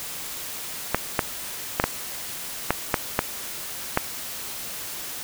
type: clicks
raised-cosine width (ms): 0.5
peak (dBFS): -3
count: 8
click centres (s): 0.946 / 1.192 / 1.799 / 1.84 / 2.706 / 2.942 / 3.191 / 3.974
effects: white hiss -34 dBFS RMS until 5.23 s